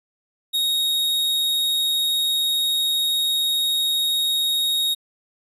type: tone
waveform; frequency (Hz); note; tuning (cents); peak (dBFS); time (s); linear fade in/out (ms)
45% pulse; 3753; A#7; +11; -19; 0.53-4.95; 20
effects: resampled to 32000 Hz